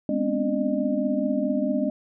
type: tone cluster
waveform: sine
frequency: 205.8 / 247.6 / 263.1 / 287.8 / 608 Hz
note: G#3 / B3 / C4 / D4 / D#5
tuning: -16 / +5 / +10 / -35 / -40 cents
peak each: -28 dBFS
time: 0.09-1.9 s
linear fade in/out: 2 ms
effects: none